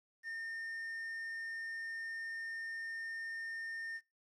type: tone with quantisation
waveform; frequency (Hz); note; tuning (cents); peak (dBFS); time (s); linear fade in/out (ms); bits
triangle; 1819; A#6; -43; -38; 0.23-4.01; 50; 11
effects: noise-tail reverb RT60 0.3 s tail -24 dB re dry + low-pass 9000 Hz 12 dB/octave

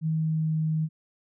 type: tone with pitch glide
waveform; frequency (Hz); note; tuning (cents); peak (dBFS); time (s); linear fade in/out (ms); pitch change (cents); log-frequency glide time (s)
sine; 158.8 to 157.34; D#3 to D#3; +36 to +20; -23; 0.01-0.89; 50; -16; 0.14-0.57
effects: none

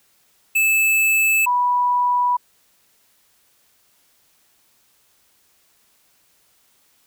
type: tone pair in turn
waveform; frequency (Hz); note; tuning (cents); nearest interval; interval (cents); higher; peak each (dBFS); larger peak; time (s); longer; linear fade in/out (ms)
square / sine; 2620 / 981.4; E7 / B5; -11 / -11; octave + perfect fourth; 1700; first; -15; neither; 0.55-1.46 / 1.46-2.37; neither; 10
effects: white hiss -60 dBFS RMS until 7.06 s

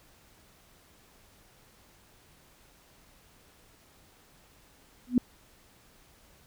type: tone with exponential growth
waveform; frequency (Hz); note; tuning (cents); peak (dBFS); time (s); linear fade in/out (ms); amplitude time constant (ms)
sine; 246.9; B3; 0; -15; 5.07-5.18; 2; 23
effects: pink hiss -60 dBFS RMS until 6.46 s

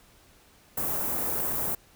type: band-stop noise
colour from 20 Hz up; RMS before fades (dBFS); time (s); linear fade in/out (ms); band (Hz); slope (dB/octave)
white; -29; 0.77-1.75; 5; 960 to 15000; 12
effects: pink hiss -58 dBFS RMS until 1.95 s

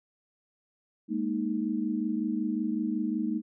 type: chord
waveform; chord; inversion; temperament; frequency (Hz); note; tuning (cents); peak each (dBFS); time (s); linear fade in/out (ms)
sine; Ab suspended second; none; equal; 207.7 / 233.1 / 311.1; Ab3 / Bb3 / Eb4; 0 / 0 / 0; -32 / -31 / -31; 1.08-3.42; 50
effects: none

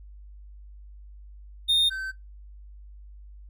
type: tone pair in turn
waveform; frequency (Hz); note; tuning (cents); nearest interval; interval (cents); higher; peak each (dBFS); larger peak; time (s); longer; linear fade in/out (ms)
triangle; 3667 / 1541.8; A#7 / G6; -29 / -29; octave + minor third; 1500; first; -17 / -28; first; 1.68-1.9 / 1.9-2.12; neither; 20
effects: noise-tail reverb RT60 0.2 s tail -20 dB re dry + added 50 Hz sine -43 dBFS peak until 3.49 s

